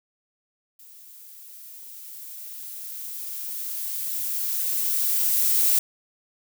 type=noise with level ramp; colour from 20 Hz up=violet; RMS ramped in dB=-48 to -19 dBFS; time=0.79-5.79 s; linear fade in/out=5 ms; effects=none